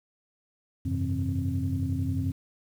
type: tone cluster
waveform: sine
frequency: 90.1 / 101.3 / 131 / 162.6 / 264.6 Hz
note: F#2 / G#2 / C3 / E3 / C4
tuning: -45 / -43 / +2 / -23 / +20 cents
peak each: -29 / -32 / -33 / -37 / -31 dBFS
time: 0.85-2.32 s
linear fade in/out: 10 ms
effects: tanh soft clip ceiling -17 dBFS + 9-bit